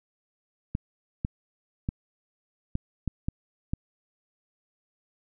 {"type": "clicks", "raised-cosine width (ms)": 5, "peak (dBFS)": -15, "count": 7, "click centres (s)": [0.751, 1.249, 1.889, 2.754, 3.077, 3.285, 3.735], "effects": []}